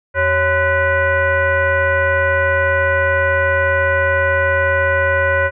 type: tone with frequency modulation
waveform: sine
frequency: 1019 Hz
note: C6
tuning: 46 cents flat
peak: -12 dBFS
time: 0.14-5.51 s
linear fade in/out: 50 ms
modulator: 467 Hz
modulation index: 1.9
effects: none